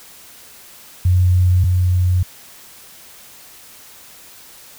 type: tone pair in turn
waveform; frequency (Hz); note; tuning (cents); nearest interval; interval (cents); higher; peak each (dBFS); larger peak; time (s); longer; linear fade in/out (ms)
sine; 90.5 / 90.5; F#2 / F#2; -38 / -38; unison; 0; neither; -10 / -12; first; 1.05-1.64 / 1.64-2.23; neither; 5
effects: white hiss -42 dBFS RMS until 4.78 s